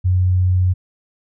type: tone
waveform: sine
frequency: 91.5 Hz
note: F#2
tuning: 19 cents flat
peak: -12 dBFS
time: 0.04-0.74 s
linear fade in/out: 20 ms
effects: none